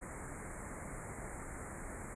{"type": "band-stop noise", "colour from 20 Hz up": "pink", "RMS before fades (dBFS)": -45, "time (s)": [0.01, 2.15], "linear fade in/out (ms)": 20, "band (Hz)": [2200, 7100], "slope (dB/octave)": 96, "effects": ["resampled to 22050 Hz"]}